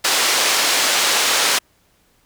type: band-pass noise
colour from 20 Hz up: white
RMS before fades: -17 dBFS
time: 0.04-1.59 s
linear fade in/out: 10 ms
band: 390 to 6200 Hz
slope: 12 dB/octave
effects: pink hiss -59 dBFS RMS until 2.25 s

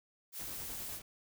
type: noise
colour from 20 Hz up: blue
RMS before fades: -43 dBFS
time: 0.32-1.01 s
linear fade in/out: 50 ms
type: noise with tremolo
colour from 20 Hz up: pink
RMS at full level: -49 dBFS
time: 0.39-1.02 s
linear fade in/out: 5 ms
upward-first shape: triangle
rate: 9.9 Hz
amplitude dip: 55%
effects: none

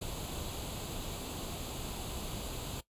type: noise with comb filter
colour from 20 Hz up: pink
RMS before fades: -40 dBFS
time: 0.01-2.81 s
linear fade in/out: 10 ms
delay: 0.27 ms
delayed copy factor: +0.65
effects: noise-tail reverb RT60 0.1 s tail -17 dB re dry + resampled to 32000 Hz

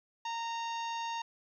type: harmonic tone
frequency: 924 Hz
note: A#5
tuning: 16 cents flat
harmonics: 1 / 2 / 3 / 4 / 5 / 6 / 7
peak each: -35 / -47 / -45 / -47 / -53 / -53 / -52 dBFS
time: 0.25-1.22 s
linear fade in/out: 5 ms
effects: 12-bit

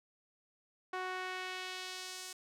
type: tone with band-pass filter sweep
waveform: sawtooth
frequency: 370 Hz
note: F#4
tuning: in tune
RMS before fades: -42 dBFS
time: 0.93-2.33 s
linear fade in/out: 5 ms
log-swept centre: 1200 to 7300 Hz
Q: 1
effects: none

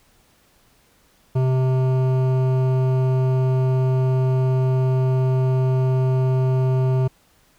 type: tone with hard clipping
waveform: sine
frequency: 129.8 Hz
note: C3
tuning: 13 cents flat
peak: -18 dBFS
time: 1.35-7.08 s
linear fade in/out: 10 ms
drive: 13 dB
effects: pink hiss -58 dBFS RMS until 7.58 s

